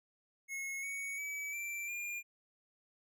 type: tone with pitch steps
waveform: square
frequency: 2175 / 2231 / 2288 / 2347 / 2408 Hz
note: C#7 / C#7 / D7 / D7 / D7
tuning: -33 / +11 / -46 / -2 / +43 cents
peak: -39 dBFS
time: 0.48-2.23 s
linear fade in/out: 50 ms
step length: 350 ms
effects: none